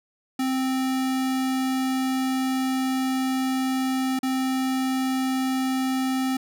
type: tone with dropouts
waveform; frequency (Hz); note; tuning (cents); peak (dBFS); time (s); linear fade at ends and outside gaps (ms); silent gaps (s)
square; 261.6; C4; 0; -23; 0.39-6.37; 5; 4.191-4.23
effects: none